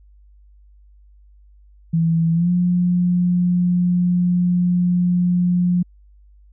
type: tone with pitch glide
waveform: sine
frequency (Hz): 164.81 to 177.66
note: E3 to F3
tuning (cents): 0 to +30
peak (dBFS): -14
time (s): 1.93-5.83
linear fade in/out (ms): 10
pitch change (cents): +130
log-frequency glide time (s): 2.33-2.5
effects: added 50 Hz sine -46 dBFS peak until 6.52 s